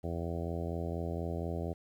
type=harmonic tone; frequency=84.2 Hz; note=E2; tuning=37 cents sharp; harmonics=1 / 2 / 3 / 4 / 5 / 6 / 7 / 8 / 9; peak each=-37 / -40 / -44 / -43 / -43 / -46 / -45 / -46 / -50 dBFS; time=0.03-1.74 s; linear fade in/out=20 ms; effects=11-bit